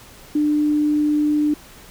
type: tone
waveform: sine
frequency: 298.6 Hz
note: D4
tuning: 29 cents sharp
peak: -15 dBFS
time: 0.35-1.54 s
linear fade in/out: 5 ms
effects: pink hiss -44 dBFS RMS until 1.9 s